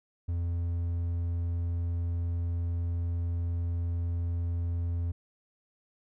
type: tone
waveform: triangle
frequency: 85.6 Hz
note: F2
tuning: 34 cents flat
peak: -26 dBFS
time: 0.28-5.12 s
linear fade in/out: 10 ms
effects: none